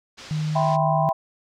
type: low-pass noise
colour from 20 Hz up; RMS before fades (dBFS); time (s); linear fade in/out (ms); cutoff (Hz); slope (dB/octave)
white; -42; 0.17-0.77; 20; 5600; 24
type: tone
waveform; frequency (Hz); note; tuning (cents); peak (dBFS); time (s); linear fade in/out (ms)
sine; 154.2; D#3; -15; -22; 0.31-1.09; 0
type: chord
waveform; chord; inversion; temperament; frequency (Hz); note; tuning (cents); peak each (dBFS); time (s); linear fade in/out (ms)
sine; C major seventh; first; equal; 659.3 / 784 / 987.8 / 1046.5; E5 / G5 / B5 / C6; 0 / 0 / 0 / 0; -23 / -23 / -26 / -29; 0.55-1.13; 10
effects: none